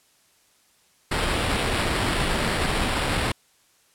pink noise with sample-and-hold, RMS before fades -24 dBFS, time 1.11-3.32 s, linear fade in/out 5 ms, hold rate 6300 Hz, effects white hiss -61 dBFS RMS until 3.94 s + low-pass 11000 Hz 12 dB/octave

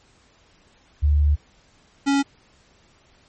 sine / square tone pair in turn, 73.42 / 278.6 Hz, D2 / C#4, 0 / +9 cents, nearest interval octave + major seventh, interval 2309 cents, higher second, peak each -14 / -17 dBFS, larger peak first, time 1.02-1.36 / 2.06-2.23 s, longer first, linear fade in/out 20 ms, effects pink hiss -57 dBFS RMS until 3.28 s + MP3 32 kbps

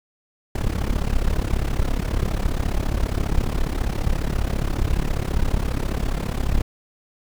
brown noise with amplitude modulation, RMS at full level -18 dBFS, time 0.55-6.62 s, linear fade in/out 5 ms, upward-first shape sine, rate 34.7 Hz, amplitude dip 85%, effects none

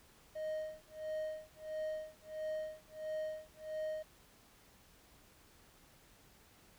triangle tone with tremolo, 622.3 Hz, D#5, in tune, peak -34 dBFS, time 0.35-4.03 s, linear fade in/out 10 ms, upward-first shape sine, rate 1.5 Hz, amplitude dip 100%, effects pink hiss -64 dBFS RMS until 6.78 s

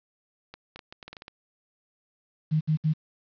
clicks, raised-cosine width 0.2 ms, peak -24 dBFS, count 10, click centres 0.54 / 0.76 / 0.792 / 0.925 / 1.028 / 1.08 / 1.13 / 1.168 / 1.221 / 1.281 s
sine tone bursts, 155.56 Hz, D#3, in tune, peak -20 dBFS, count 3, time 2.51-2.937 s, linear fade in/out 20 ms, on 99 ms, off 65 ms
effects resampled to 11025 Hz + 9-bit

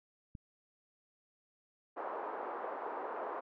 click, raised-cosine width 5 ms, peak -34 dBFS, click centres 0.352 s
white band-pass noise, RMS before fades -41 dBFS, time 1.96-3.41 s, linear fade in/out 20 ms, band 380 to 1100 Hz, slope 24 dB/octave
effects none

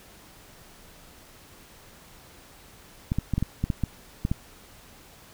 clicks, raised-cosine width 5 ms, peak -12 dBFS, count 10, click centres 3.119 / 3.186 / 3.337 / 3.38 / 3.426 / 3.64 / 3.702 / 3.837 / 4.251 / 4.315 s, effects pink hiss -51 dBFS RMS until 5.33 s

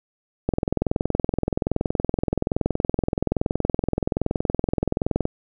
click train, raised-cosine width 2 ms, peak -7 dBFS, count 102, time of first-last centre 0.49-5.254 s, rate 21.2 Hz, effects none

